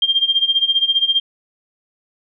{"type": "tone with tremolo", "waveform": "sine", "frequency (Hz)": 3194, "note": "G7", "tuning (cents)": 32, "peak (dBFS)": -10, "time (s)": [0.02, 1.2], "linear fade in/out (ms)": 2, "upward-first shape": "sine", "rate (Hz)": 15, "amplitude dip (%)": 85, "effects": []}